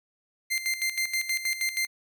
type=tone with tremolo; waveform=sawtooth; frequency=2089 Hz; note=C7; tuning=3 cents flat; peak=-21 dBFS; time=0.5-1.87 s; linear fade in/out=20 ms; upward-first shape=square; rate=6.3 Hz; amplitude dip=70%; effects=none